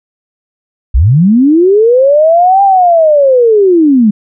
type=linear two-way sweep; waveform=sine; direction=up then down; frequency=49 to 801 to 199.2 Hz; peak=-3 dBFS; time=0.94-4.11 s; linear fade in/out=10 ms; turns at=2.63 s; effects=none